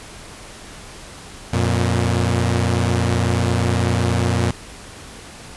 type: tone pair together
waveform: sawtooth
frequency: 89.9 / 118.09 Hz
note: F#2 / A#2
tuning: -49 / +23 cents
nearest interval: perfect fourth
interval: 472 cents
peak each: -15 dBFS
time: 1.53-4.51 s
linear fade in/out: 5 ms
effects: pink hiss -38 dBFS RMS until 5.56 s + resampled to 24000 Hz